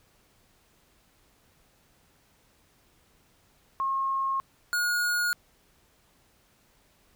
sine / square tone pair in turn, 1079 / 1440.3 Hz, C#6 / F#6, -47 / -47 cents, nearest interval perfect fourth, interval 500 cents, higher second, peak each -25 dBFS, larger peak neither, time 3.8-4.4 / 4.73-5.33 s, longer neither, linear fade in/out 0 ms, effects pink hiss -64 dBFS RMS until 7.15 s

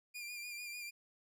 sawtooth tone with vibrato, 2405 Hz, D7, 41 cents sharp, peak -40 dBFS, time 0.14-0.91 s, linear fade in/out 20 ms, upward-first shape sine, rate 6.7 Hz, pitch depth 36 cents each way, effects none

